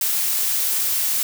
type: noise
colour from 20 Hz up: blue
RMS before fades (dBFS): -21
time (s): 0.01-1.23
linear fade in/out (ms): 2
effects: none